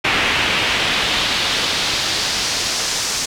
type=noise with band-pass filter sweep; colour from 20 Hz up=brown; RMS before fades=-19 dBFS; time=0.04-3.26 s; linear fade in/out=10 ms; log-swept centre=2500 to 6300 Hz; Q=1.6; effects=none